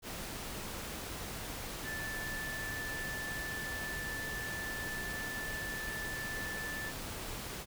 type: tone in noise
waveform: sine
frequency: 1755 Hz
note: A6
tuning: 5 cents flat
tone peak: -39 dBFS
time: 1.83-6.93 s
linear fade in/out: 50 ms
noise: pink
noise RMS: -42 dBFS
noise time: 0.02-7.66 s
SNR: 0 dB
effects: none